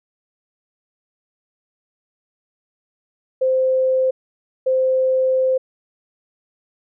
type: tone bursts at uneven times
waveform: sine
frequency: 520 Hz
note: C5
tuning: 11 cents flat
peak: -14 dBFS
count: 2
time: 3.41-4.11 / 4.66-5.58 s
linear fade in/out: 10 ms
effects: none